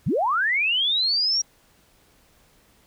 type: linear sweep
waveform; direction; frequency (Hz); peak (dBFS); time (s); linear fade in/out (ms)
sine; up; 90.1 to 5710; -19; 0.06-1.42; 10
effects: pink hiss -59 dBFS RMS until 2.86 s